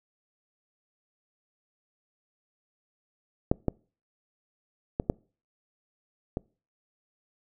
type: clicks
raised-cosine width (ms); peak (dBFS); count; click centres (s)
2; -8 / -11 / -12 / -10 / -16; 5; 3.515 / 3.683 / 4.999 / 5.099 / 6.371
effects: noise-tail reverb RT60 0.4 s tail -26 dB re dry